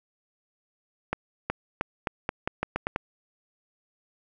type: accelerating click train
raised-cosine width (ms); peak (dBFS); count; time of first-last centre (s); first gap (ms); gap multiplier
0.5; -11; 10; 1.13-2.961; 370; 0.84
effects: none